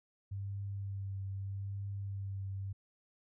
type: tone with vibrato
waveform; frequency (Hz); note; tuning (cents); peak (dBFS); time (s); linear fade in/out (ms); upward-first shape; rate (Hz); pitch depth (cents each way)
sine; 98.4; G2; +7; -37; 0.31-2.73; 10; triangle; 0.8; 25
effects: none